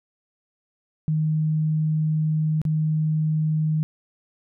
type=tone with dropouts; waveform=sine; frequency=155.56 Hz; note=D#3; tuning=in tune; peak=-19 dBFS; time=1.08-3.83 s; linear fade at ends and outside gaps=0 ms; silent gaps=2.616-2.652 s; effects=none